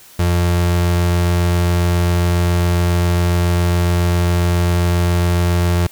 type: tone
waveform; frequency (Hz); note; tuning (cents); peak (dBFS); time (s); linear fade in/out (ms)
35% pulse; 87.31; F2; 0; -11; 0.19-5.87; 5
effects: white hiss -43 dBFS RMS until 5.91 s